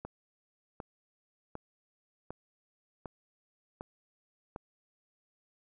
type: click train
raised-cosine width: 1 ms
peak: -26 dBFS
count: 7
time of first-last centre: 0.05-4.561 s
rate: 1.33 Hz
effects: none